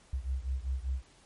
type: beating tone pair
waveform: sine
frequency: 63.5 / 68.6 Hz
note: B1 / C#2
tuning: +49 / -17 cents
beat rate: 5.1 Hz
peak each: -33 / -35 dBFS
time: 0.13-1.02 s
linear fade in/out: 5 ms
effects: pink hiss -61 dBFS RMS until 1.25 s + MP3 48 kbps